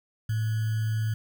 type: tone with sample-and-hold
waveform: sine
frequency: 110 Hz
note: A2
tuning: in tune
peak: -24 dBFS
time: 0.29-1.14 s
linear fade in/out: 5 ms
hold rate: 1575 Hz
effects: none